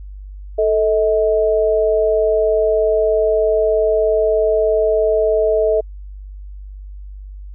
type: tone pair together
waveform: sine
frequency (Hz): 440 / 636.8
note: A4 / D#5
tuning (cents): 0 / +40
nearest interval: tritone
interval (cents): 640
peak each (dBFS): -15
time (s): 0.58-5.81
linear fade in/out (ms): 10
effects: added 49 Hz sine -30 dBFS peak until 7.54 s